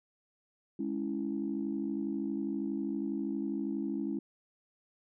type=chord; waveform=sine; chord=C# minor; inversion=second; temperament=equal; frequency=207.7 / 277.2 / 329.6 Hz; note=G#3 / C#4 / E4; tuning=0 / 0 / 0 cents; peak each=-36 / -35 / -36 dBFS; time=0.79-4.19 s; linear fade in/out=5 ms; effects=tanh soft clip ceiling -23 dBFS